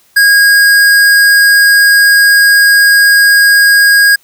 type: tone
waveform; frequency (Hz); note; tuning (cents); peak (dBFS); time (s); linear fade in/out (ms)
square; 1636; G#6; -26; -4; 0.16-4.16; 10
effects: white hiss -49 dBFS RMS until 4.23 s